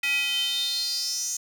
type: tone with high-pass filter sweep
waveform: square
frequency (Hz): 280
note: C#4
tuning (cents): +18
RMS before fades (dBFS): -27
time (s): 0.03-1.37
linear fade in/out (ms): 5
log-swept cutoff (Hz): 2300 to 6600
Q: 7.4
effects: none